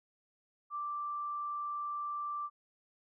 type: tone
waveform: sine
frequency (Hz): 1174.7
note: D6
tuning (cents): 0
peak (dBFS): -35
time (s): 0.7-2.5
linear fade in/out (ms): 50
effects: none